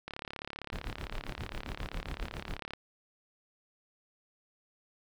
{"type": "click train", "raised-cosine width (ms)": 0.3, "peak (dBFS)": -23, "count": 95, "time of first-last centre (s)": [0.08, 2.735], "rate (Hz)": 35.4}
{"type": "noise with tremolo", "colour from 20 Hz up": "brown", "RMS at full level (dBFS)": -37, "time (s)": [0.72, 2.59], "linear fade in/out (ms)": 10, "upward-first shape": "sine", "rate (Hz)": 7.4, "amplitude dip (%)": 90}
{"effects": []}